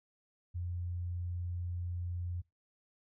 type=tone; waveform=sine; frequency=87.9 Hz; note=F2; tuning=12 cents sharp; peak=-35 dBFS; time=0.54-2.42 s; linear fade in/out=20 ms; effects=noise-tail reverb RT60 0.2 s tail -21 dB re dry